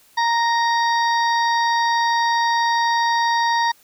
harmonic tone, 932.3 Hz, A#5, in tune, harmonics 1 / 2 / 4 / 5 / 6, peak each -17 / -23 / -29 / -31 / -33 dBFS, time 0.17-3.72 s, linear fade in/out 10 ms, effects white hiss -54 dBFS RMS until 3.83 s

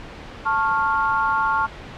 sine tone cluster, 884 / 1099 / 1398 Hz, A5 / C#6 / F6, +8 / -15 / +1 cents, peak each -22 dBFS, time 0.45-1.67 s, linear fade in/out 20 ms, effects pink hiss -37 dBFS RMS until 1.97 s + low-pass 3000 Hz 12 dB/octave

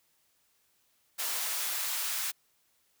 white noise with high-pass filter sweep, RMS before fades -33 dBFS, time 1.18-2.32 s, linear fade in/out 20 ms, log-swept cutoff 620 to 1200 Hz, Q 0.81, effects white hiss -71 dBFS RMS until 3 s

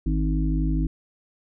harmonic tone, 52 Hz, G#1, 3 cents sharp, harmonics 1 / 3 / 5 / 6, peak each -22 / -27 / -29 / -30 dBFS, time 0.06-0.87 s, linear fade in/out 5 ms, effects none

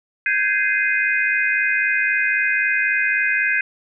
sine chord, Ab major seventh, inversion third, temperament just, 1557.4 / 1661.2 / 2077 / 2492 Hz, G6 / Ab6 / C7 / Eb7, -12 / 0 / -13 / +2 cents, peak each -22 dBFS, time 0.26-3.61 s, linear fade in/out 2 ms, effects none

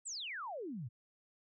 sine exponential sweep, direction down, 8510 to 106.1 Hz, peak -40 dBFS, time 0.05-0.89 s, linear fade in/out 20 ms, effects none

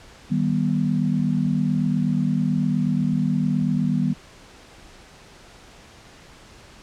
sine chord, Eb augmented, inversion none, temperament just, 155.56 / 194.45 / 243.1 Hz, Eb3 / G3 / B3, 0 / -14 / -27 cents, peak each -23 dBFS, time 0.3-4.14 s, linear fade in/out 20 ms, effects pink hiss -47 dBFS RMS until 6.82 s + low-pass 7000 Hz 12 dB/octave

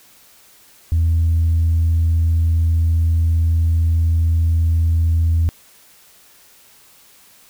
sine tone, 82.41 Hz, E2, in tune, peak -11 dBFS, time 0.92-5.49 s, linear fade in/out 0 ms, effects tanh soft clip ceiling -10 dBFS + white hiss -49 dBFS RMS until 7.49 s

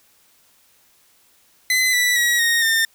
sawtooth tone with pitch steps, 2026 / 1969.5 / 1914.5 / 1861.1 / 1809.1 Hz, B6 / B6 / A#6 / A#6 / A6, +44 / -5 / +46 / -3 / +48 cents, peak -12 dBFS, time 1.7-2.85 s, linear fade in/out 2 ms, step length 230 ms, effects white hiss -57 dBFS RMS until 2.94 s

